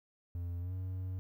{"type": "tone with pitch glide", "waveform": "triangle", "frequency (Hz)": [87, 92.71], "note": ["F2", "F#2"], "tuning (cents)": [-6, 4], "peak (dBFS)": -34, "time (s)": [0.35, 1.19], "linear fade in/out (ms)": 0, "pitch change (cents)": 110, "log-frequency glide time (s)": [0.59, 0.73], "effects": ["12-bit"]}